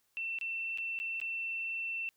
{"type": "tone with dropouts", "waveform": "sine", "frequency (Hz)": 2689, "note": "E7", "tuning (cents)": 34, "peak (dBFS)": -34, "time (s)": [0.17, 2.09], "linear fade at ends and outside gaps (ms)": 0, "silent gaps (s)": [[0.387, 0.412], [0.775, 0.784], [0.99, 1], [1.201, 1.215]], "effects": ["white hiss -75 dBFS RMS until 2.16 s"]}